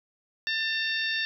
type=harmonic tone with a mistuned harmonic; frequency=907 Hz; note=A#5; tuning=48 cents flat; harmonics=2 / 3 / 4 / 5 / 6; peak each=-29 / -33 / -32 / -37 / -39 dBFS; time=0.47-1.25 s; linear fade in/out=0 ms; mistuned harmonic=2; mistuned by=-33 cents; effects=none